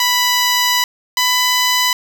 10% pulse tone pair in turn, 987.8 / 997.5 Hz, B5 / B5, 0 / +17 cents, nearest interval unison, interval 17 cents, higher second, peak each -4 dBFS, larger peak neither, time 0-0.84 / 1.17-1.93 s, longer first, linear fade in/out 2 ms, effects none

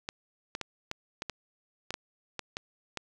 clicks, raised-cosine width 0.2 ms, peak -17 dBFS, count 11, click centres 0.089 / 0.551 / 0.613 / 0.914 / 1.221 / 1.297 / 1.906 / 1.941 / 2.393 / 2.569 / 2.973 s, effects 8-bit

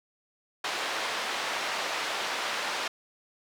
pink band-pass noise, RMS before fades -32 dBFS, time 0.64-2.88 s, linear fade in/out 5 ms, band 690 to 4500 Hz, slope 12 dB/octave, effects none

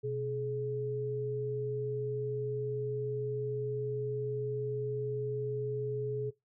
sine tone pair together, 125.85 / 423.3 Hz, B2 / G#4, +33 / +33 cents, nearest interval octave + major sixth, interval 2100 cents, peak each -37 / -33 dBFS, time 0.03-6.31 s, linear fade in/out 20 ms, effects noise-tail reverb RT60 0.2 s tail -21 dB re dry

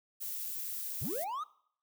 violet noise, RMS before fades -39 dBFS, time 0.2-1.25 s, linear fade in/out 20 ms
triangle linear sweep, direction up, 65.6 to 1300 Hz, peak -33 dBFS, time 1.01-1.44 s, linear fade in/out 10 ms
effects noise-tail reverb RT60 0.6 s tail -20 dB re dry

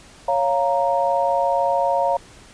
sine chord, Bb minor, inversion first, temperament equal, 554.4 / 698.5 / 932.3 Hz, Db5 / F5 / Bb5, 0 / 0 / 0 cents, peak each -21 dBFS, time 0.28-2.17 s, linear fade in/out 5 ms, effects pink hiss -46 dBFS RMS until 2.53 s + resampled to 22050 Hz

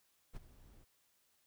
brown noise with ADSR envelope, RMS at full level -43 dBFS, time 0.33-0.85 s, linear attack 36 ms, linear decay 16 ms, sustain -17 dB, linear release 28 ms, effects white hiss -75 dBFS RMS until 1.46 s

